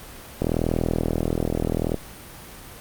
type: click train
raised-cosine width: 2 ms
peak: -8 dBFS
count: 63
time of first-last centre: 0.42-1.943 s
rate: 40.7 Hz
effects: pink hiss -41 dBFS RMS until 2.8 s + Opus 32 kbps